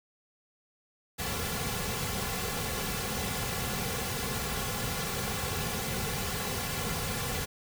pink noise with comb filter, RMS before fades -33 dBFS, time 1.18-7.46 s, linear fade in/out 20 ms, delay 3.2 ms, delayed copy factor -0.75, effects none

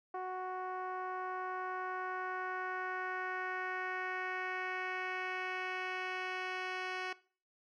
10% pulse tone with low-pass filter sweep, 370 Hz, F#4, in tune, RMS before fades -39 dBFS, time 0.14-7.13 s, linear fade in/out 5 ms, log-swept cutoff 900 to 3600 Hz, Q 1.7, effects noise-tail reverb RT60 0.4 s tail -19 dB re dry

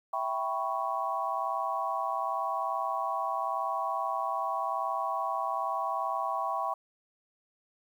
sine chord, C# half-diminished seventh, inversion first, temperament equal with one note detuned, 659.3 / 781.7 / 987.8 / 1108.7 Hz, E5 / G5 / B5 / C#6, 0 / -5 / 0 / 0 cents, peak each -36 / -34 / -35 / -33 dBFS, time 0.13-6.74 s, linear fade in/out 5 ms, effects 10-bit

